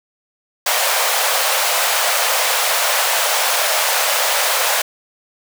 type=high-pass noise; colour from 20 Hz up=pink; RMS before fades=-17 dBFS; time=0.66-4.82 s; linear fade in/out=5 ms; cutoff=530 Hz; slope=48 dB/octave; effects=none